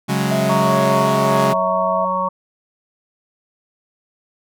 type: chord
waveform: sawtooth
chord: C# suspended fourth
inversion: none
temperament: equal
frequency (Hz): 138.59 / 185 / 207.7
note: C#3 / F#3 / G#3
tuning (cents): 0 / 0 / 0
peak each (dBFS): -17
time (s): 0.08-1.54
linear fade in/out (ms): 20
type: tone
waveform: sine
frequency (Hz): 652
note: E5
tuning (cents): -19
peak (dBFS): -19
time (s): 0.31-2.05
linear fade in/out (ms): 5
type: harmonic tone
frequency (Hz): 185.5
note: F#3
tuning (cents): +5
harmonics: 1 / 3 / 5 / 6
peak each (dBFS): -28 / -24 / -22 / -20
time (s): 0.49-2.29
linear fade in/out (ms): 10
effects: none